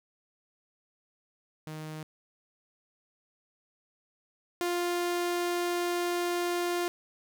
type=tone pair in turn; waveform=sawtooth; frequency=155.56 / 350.3 Hz; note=D#3 / F4; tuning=0 / +5 cents; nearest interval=octave + major second; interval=1405 cents; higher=second; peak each=-34 / -24 dBFS; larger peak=second; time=1.67-2.03 / 4.61-6.88 s; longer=second; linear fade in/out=0 ms; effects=none